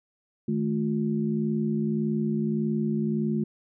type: tone cluster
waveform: sine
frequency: 154.2 / 215.9 / 354.9 Hz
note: D#3 / A3 / F4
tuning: -15 / -33 / +28 cents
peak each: -30 / -25 / -32 dBFS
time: 0.48-3.44 s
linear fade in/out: 5 ms
effects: none